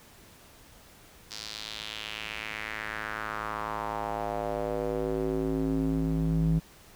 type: tone with band-pass filter sweep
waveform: square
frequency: 54 Hz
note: A1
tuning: 32 cents flat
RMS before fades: -31 dBFS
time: 1.3-6.6 s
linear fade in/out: 20 ms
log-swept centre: 5000 to 160 Hz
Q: 2.7
effects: pink hiss -54 dBFS RMS until 6.95 s